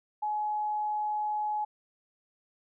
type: tone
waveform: sine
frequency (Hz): 845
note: G#5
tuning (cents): +30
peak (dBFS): -28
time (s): 0.22-1.65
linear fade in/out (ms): 10
effects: none